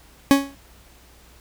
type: tone with exponential decay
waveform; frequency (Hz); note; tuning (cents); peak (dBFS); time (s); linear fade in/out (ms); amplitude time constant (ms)
40% pulse; 277.2; C#4; 0; -7; 0.31-0.55; 0; 51
effects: added 60 Hz sine -52 dBFS peak until 1.4 s + pink hiss -52 dBFS RMS until 1.4 s